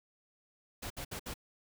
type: noise bursts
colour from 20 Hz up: pink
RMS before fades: -41 dBFS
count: 4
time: 0.82-1.341 s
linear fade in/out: 10 ms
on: 83 ms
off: 63 ms
effects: none